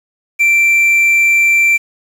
triangle tone with quantisation, 2349 Hz, D7, in tune, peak -6 dBFS, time 0.39-1.78 s, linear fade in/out 20 ms, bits 6, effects none

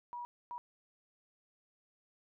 sine tone bursts at uneven times, 964 Hz, B5, 42 cents flat, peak -40 dBFS, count 2, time 0.13-0.25 / 0.51-0.58 s, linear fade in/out 0 ms, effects none

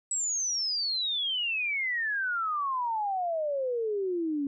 sine exponential sweep, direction down, 7902 to 275.3 Hz, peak -27 dBFS, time 0.11-4.47 s, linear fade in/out 2 ms, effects none

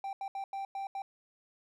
triangle tone bursts at uneven times, 784 Hz, G5, in tune, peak -33 dBFS, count 6, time 0.04-0.13 / 0.21-0.28 / 0.35-0.44 / 0.53-0.65 / 0.75-0.87 / 0.95-1.02 s, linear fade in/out 2 ms, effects none

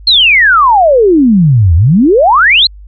sine exponential two-way sweep, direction down then up, 4308 to 77.6 to 4308 Hz, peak -3 dBFS, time 0.07-2.67 s, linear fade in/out 5 ms, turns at 1.75 s, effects added 50 Hz sine -29 dBFS peak until 2.87 s

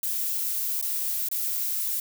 violet noise with dropouts, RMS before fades -28 dBFS, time 0.03-2 s, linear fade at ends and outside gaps 2 ms, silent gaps 0.814-0.825 / 1.287-1.314 s, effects none

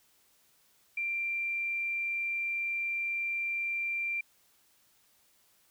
sine tone, 2366 Hz, D7, 12 cents sharp, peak -30 dBFS, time 0.97-4.21 s, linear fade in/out 5 ms, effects white hiss -67 dBFS RMS until 5.7 s

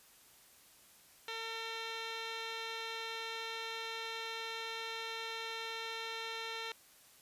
10% pulse tone with low-pass filter, 452.4 Hz, A4, 48 cents sharp, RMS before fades -42 dBFS, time 1.28-6.72 s, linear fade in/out 2 ms, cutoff 4200 Hz, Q 8.9, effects white hiss -62 dBFS RMS until 7.21 s + resampled to 32000 Hz

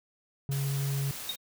triangle tone, 138.59 Hz, C#3, in tune, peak -26 dBFS, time 0.49-1.11 s, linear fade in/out 0 ms
white noise, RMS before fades -40 dBFS, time 0.51-1.36 s, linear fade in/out 10 ms
sine tone with exponential decay, 3729 Hz, A#7, in tune, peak -26 dBFS, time 1.29-1.37 s, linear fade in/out 5 ms, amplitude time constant 16 ms
effects none

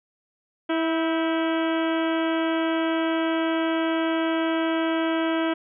harmonic tone with a mistuned harmonic, 326 Hz, E4, 19 cents flat, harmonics 1 / 2 / 3 / 4 / 5 / 6 / 7 / 8 / 9 / 10, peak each -23 / -28 / -33 / -34 / -34 / -39 / -39 / -42 / -40 / -40 dBFS, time 0.69-5.54 s, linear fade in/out 10 ms, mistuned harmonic 5, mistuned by -58 cents, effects none

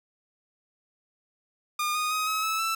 sawtooth tone with pitch steps, 1213 / 1234.9 / 1257.2 / 1279.9 / 1303.1 / 1326.6 Hz, D#6 / D#6 / D#6 / D#6 / E6 / E6, -44 / -13 / +18 / +49 / -20 / +11 cents, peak -22 dBFS, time 1.79-2.75 s, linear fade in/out 5 ms, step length 160 ms, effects none

